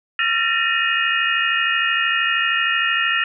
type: tone cluster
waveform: sine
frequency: 1366 / 1789 / 1862 / 2512 / 2849 Hz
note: F6 / A6 / A#6 / D#7 / F7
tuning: -39 / +28 / -2 / +16 / +34 cents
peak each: -23 dBFS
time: 0.19-3.24 s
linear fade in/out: 2 ms
effects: none